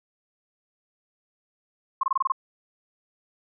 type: tone bursts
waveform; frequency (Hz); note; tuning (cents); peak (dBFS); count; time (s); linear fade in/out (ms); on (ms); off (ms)
sine; 1069; C6; +37; -19; 7; 2.01-2.321; 5; 23; 25
effects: none